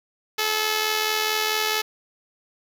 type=tone with amplitude modulation; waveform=5% pulse; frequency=431.6 Hz; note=A4; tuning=33 cents flat; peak=-8 dBFS; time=0.38-1.82 s; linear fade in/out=10 ms; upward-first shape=sine; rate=84.5 Hz; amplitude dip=45%; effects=none